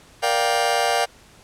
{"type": "chord", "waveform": "sawtooth", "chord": "G minor seventh", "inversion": "first", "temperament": "just", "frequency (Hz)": [470.4, 588, 705.6, 784], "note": ["Bb4", "D5", "F5", "G5"], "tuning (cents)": [16, 2, 18, 0], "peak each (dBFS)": [-22, -21, -18, -19], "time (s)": [0.22, 1.06], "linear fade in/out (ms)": 20, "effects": ["pink hiss -50 dBFS RMS until 1.43 s", "low-pass 10000 Hz 12 dB/octave"]}